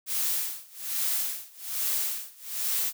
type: noise with tremolo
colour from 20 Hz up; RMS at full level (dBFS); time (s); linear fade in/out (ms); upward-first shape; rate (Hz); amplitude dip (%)
blue; -27; 0.06-2.93; 50; sine; 1.2; 95
effects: none